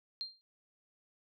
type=tone with exponential decay; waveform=sine; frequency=4186 Hz; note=C8; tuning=in tune; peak=-33 dBFS; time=0.21-0.41 s; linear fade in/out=0 ms; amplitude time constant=42 ms; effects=none